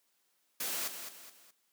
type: noise with echo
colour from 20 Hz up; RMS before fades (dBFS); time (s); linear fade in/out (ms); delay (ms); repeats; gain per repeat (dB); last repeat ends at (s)
white; -36; 0.6-0.88; 5; 210; 3; -8; 1.51
effects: white hiss -75 dBFS RMS until 1.72 s + high-pass 200 Hz 12 dB/octave